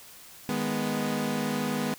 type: chord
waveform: sawtooth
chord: G# minor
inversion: second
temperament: equal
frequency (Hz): 155.56 / 207.7 / 246.9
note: D#3 / G#3 / B3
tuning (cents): 0 / 0 / 0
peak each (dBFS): -31 / -27 / -26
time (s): 0.49-1.94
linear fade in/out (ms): 0
effects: white hiss -49 dBFS RMS until 1.98 s